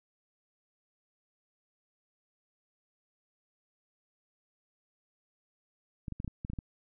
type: clicks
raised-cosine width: 5 ms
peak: -25 dBFS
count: 9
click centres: 6.082 / 6.123 / 6.201 / 6.246 / 6.278 / 6.449 / 6.5 / 6.534 / 6.588 s
effects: none